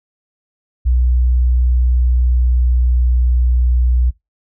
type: tone with pitch glide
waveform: sine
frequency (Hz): 61.74 to 61.35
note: B1 to B1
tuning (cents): 0 to -11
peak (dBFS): -9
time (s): 0.85-4.11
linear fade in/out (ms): 20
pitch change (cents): -11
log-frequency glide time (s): 1.68-3.18
effects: noise-tail reverb RT60 0.2 s tail -23 dB re dry + tanh soft clip ceiling -6 dBFS